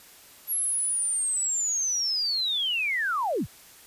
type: linear sweep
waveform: sine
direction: down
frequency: 11470 to 42 Hz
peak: -24 dBFS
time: 0.47-3.47 s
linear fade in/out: 50 ms
effects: white hiss -51 dBFS RMS until 3.86 s + resampled to 32000 Hz